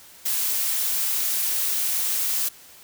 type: noise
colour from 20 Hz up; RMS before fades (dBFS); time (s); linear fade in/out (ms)
blue; -24; 0.25-2.49; 10
effects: white hiss -48 dBFS RMS until 2.83 s